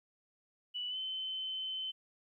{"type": "tone with pitch glide", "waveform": "sine", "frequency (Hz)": [2960, 3063], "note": ["F#7", "G7"], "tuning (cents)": [0, -41], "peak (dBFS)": -36, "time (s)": [0.74, 1.92], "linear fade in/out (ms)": 20, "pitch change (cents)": 59, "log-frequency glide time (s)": [0.89, 0.97], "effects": ["13-bit"]}